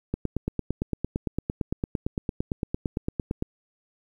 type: click train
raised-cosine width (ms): 3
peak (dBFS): -13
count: 30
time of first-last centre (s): 0.14-3.424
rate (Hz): 8.83
effects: 9-bit